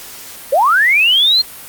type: linear sweep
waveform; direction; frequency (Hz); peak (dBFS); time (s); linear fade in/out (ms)
sine; up; 492.2 to 4261; -8; 0.52-1.42; 10
effects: white hiss -33 dBFS RMS until 1.68 s + Opus 48 kbps